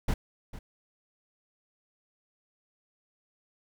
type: noise with echo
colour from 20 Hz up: brown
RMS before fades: -26 dBFS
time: 0.08-0.14 s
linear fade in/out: 5 ms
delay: 450 ms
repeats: 1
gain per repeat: -15 dB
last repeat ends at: 0.59 s
effects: none